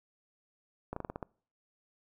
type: slowing click train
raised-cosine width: 1 ms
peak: -23 dBFS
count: 7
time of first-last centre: 0.93-1.228 s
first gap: 34 ms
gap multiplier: 1.15
effects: noise-tail reverb RT60 0.5 s tail -26 dB re dry